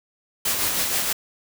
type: noise with tremolo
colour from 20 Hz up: white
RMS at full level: -22 dBFS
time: 0.45-1.13 s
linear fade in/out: 5 ms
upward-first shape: sine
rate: 6.3 Hz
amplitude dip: 35%
effects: none